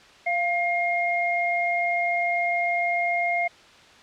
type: tone pair together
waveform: sine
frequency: 693 / 2133 Hz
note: F5 / C7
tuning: -14 / +33 cents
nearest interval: octave + perfect fifth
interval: 1947 cents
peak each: -24 dBFS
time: 0.26-3.48 s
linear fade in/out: 10 ms
effects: white hiss -50 dBFS RMS until 4.02 s + low-pass 4000 Hz 12 dB/octave